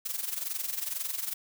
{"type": "noise with amplitude modulation", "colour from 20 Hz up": "blue", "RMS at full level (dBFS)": -31, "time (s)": [0.05, 1.34], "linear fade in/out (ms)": 10, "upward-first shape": "sine", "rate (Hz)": 22.1, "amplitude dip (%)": 75, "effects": []}